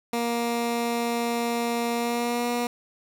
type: tone with pitch glide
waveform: 15% pulse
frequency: 235.4 to 240.6 Hz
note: A#3 to B3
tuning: +17 to -45 cents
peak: -18 dBFS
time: 0.13-2.67 s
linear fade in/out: 2 ms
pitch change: +38 cents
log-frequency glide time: 1.93-2.48 s
effects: none